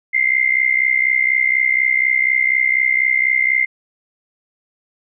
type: tone with amplitude modulation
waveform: sine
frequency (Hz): 2093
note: C7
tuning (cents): 0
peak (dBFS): -9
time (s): 0.13-3.66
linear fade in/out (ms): 20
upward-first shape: sine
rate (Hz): 64.1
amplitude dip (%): 85
effects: none